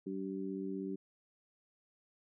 harmonic tone, 96.1 Hz, G2, 34 cents flat, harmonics 2 / 3 / 4, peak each -41 / -41 / -42 dBFS, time 0.06-0.96 s, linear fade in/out 10 ms, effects none

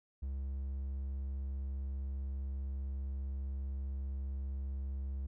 triangle tone, 67.6 Hz, C#2, 43 cents flat, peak -34 dBFS, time 0.22-5.27 s, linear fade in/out 10 ms, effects none

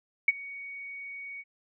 sine tone with ADSR envelope, 2238 Hz, C#7, 16 cents sharp, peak -15 dBFS, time 0.28-1.44 s, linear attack 4 ms, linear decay 28 ms, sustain -23 dB, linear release 41 ms, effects none

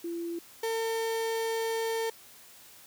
sine / 35% pulse tone pair in turn, 339.5 / 452 Hz, F4 / A4, -49 / +47 cents, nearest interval perfect fourth, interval 496 cents, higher second, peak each -32 / -27 dBFS, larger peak second, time 0.04-0.39 / 0.63-2.1 s, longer second, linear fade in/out 5 ms, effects white hiss -53 dBFS RMS until 2.86 s + high-pass 60 Hz 12 dB/octave

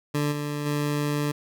20% pulse tone with level steps, 146.83 Hz, D3, in tune, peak -18 / -23 / -19 dBFS, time 0.14-1.32 s, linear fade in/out 10 ms, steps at 0.31 / 0.65 s, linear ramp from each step 20 ms, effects none

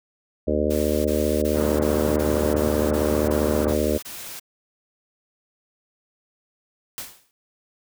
harmonic tone, 75.3 Hz, D2, 44 cents sharp, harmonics 1 / 3 / 4 / 5 / 6 / 7 / 8, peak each -27 / -27 / -27 / -27 / -27 / -27 / -27 dBFS, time 0.47-3.98 s, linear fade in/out 10 ms
white noise bursts, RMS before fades -36 dBFS, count 10, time 0.7-4.398 s, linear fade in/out 10 ms, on 350 ms, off 22 ms
pink band-pass noise, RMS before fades -30 dBFS, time 1.53-3.77 s, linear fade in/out 50 ms, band 100 to 1500 Hz, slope 24 dB/octave
white noise with exponential decay, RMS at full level -30 dBFS, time 6.98-7.31 s, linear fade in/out 0 ms, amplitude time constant 70 ms
effects none

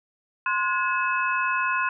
sine tone cluster, 1045 / 1448 / 1687 / 2580 Hz, C6 / F#6 / G#6 / E7, -2 / -38 / +27 / -38 cents, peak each -25 / -26 / -33 / -29 dBFS, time 0.46-1.89 s, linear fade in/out 2 ms, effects none

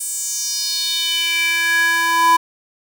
square tone with high-pass filter sweep, 333.4 Hz, E4, 20 cents sharp, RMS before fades -18 dBFS, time 0-2.37 s, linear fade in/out 10 ms, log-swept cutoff 8800 to 970 Hz, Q 4, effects none

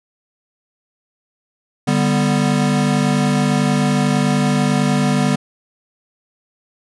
square chord, G major, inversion second, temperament equal, 146.83 / 196 / 246.9 Hz, D3 / G3 / B3, 0 / 0 / 0 cents, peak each -19 dBFS, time 1.87-5.36 s, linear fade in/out 10 ms, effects resampled to 24000 Hz

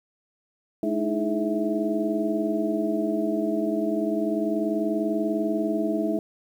sine tone cluster, 212.6 / 303.3 / 323.6 / 420.5 / 655 Hz, G#3 / D#4 / E4 / G#4 / E5, +41 / -44 / -32 / +22 / -11 cents, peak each -29 / -29 / -27 / -32 / -29 dBFS, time 0.83-6.19 s, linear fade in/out 2 ms, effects 9-bit

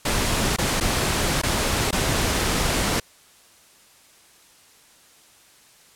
pink noise with dropouts, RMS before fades -22 dBFS, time 0.05-3 s, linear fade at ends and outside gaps 5 ms, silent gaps 0.564-0.584 / 0.802-0.808 / 1.417-1.433 / 1.91-1.926 s, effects white hiss -53 dBFS RMS until 5.95 s + low-pass 11000 Hz 12 dB/octave

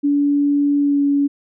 sine tone with pitch glide, 286.7 to 283.4 Hz, D4 to C#4, -42 to +38 cents, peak -13 dBFS, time 0.03-1.28 s, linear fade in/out 20 ms, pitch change -20 cents, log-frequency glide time 0.79-1.02 s, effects none

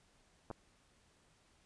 clicks, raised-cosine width 1 ms, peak -30 dBFS, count 2, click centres 0.503 / 0.512 s, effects pink hiss -70 dBFS RMS until 1.65 s + resampled to 22050 Hz

